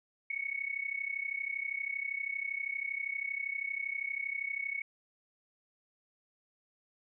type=tone with amplitude modulation; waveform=sine; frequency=2217 Hz; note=C#7; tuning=in tune; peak=-30 dBFS; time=0.3-4.82 s; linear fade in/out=5 ms; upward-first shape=sine; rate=32.6 Hz; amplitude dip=85%; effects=none